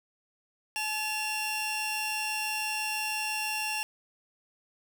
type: tone pair together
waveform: sawtooth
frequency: 858 / 2746 Hz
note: A5 / F7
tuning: -44 / -30 cents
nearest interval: octave + minor sixth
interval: 2014 cents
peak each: -31 / -28 dBFS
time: 0.76-3.83 s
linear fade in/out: 0 ms
effects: none